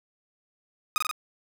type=tone with echo; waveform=sawtooth; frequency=1244.5 Hz; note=D#6; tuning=in tune; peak=-18 dBFS; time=0.96-0.98 s; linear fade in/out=0 ms; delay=44 ms; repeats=3; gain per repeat=-2 dB; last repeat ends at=1.112 s; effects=none

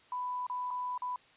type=tone with dropouts; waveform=sine; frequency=994 Hz; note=B5; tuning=11 cents sharp; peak=-33 dBFS; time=0.12-1.16 s; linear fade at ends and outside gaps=2 ms; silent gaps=0.467-0.498 / 0.706-0.71 / 0.978-1.02 s; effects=white hiss -61 dBFS RMS until 1.36 s + resampled to 8000 Hz

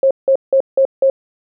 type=tone bursts; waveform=sine; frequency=538 Hz; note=C5; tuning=48 cents sharp; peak=-8 dBFS; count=5; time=0.03-1.1 s; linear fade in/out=2 ms; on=78 ms; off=170 ms; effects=none

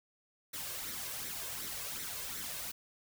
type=noise with flanger; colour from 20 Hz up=white; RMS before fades=-41 dBFS; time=0.53-2.72 s; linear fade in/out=10 ms; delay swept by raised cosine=0.51 to 1.91 ms; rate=2.7 Hz; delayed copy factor=+0.6; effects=none

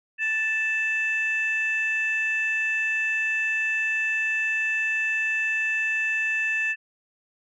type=tone pair together; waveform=sine; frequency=1760 / 2637 Hz; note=A6 / E7; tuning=0 / 0 cents; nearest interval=perfect fifth; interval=700 cents; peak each=-24 dBFS; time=0.18-6.76 s; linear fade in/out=50 ms; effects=tanh soft clip ceiling -17 dBFS

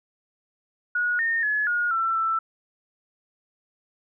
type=tone with pitch steps; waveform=sine; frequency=1453 / 1831 / 1703 / 1435 / 1341 / 1329 Hz; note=F#6 / A#6 / G#6 / F6 / E6 / E6; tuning=-32 / -32 / +43 / +47 / +29 / +14 cents; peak=-21 dBFS; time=0.95-2.39 s; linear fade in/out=5 ms; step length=240 ms; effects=none

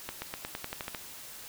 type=accelerating click train; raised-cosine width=0.3 ms; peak=-19 dBFS; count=10; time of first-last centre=0.09-0.948 s; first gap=130 ms; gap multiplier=0.92; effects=white hiss -46 dBFS RMS until 1.48 s

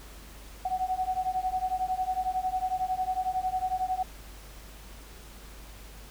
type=beating tone pair; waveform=sine; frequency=740 / 751 Hz; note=F#5 / F#5; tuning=0 / +26 cents; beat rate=11 Hz; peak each=-30 dBFS; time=0.65-4.03 s; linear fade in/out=5 ms; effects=added 50 Hz sine -46 dBFS peak until 6.1 s + pink hiss -50 dBFS RMS until 6.1 s

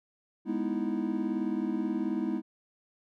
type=chord; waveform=triangle; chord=E major seventh; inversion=first; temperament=equal; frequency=207.7 / 246.9 / 311.1 / 329.6 Hz; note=G#3 / B3 / D#4 / E4; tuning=0 / 0 / 0 / 0 cents; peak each=-32 dBFS; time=0.45-2.42 s; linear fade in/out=50 ms; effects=none

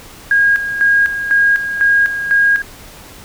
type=tone with tremolo; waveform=sine; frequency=1631 Hz; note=G#6; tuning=32 cents flat; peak=-8 dBFS; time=0.31-2.62 s; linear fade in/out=2 ms; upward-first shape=square; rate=2 Hz; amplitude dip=65%; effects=pink hiss -37 dBFS RMS until 3.24 s

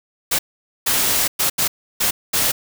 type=noise bursts at uneven times; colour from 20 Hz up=white; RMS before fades=-18 dBFS; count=6; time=0.31-0.39 / 0.86-1.28 / 1.39-1.5 / 1.58-1.68 / 2-2.11 / 2.33-2.52 s; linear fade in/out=10 ms; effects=none

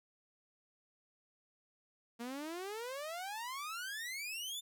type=exponential sweep; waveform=sawtooth; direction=up; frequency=228.9 to 3611 Hz; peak=-37 dBFS; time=2.19-4.61 s; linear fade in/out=20 ms; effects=none

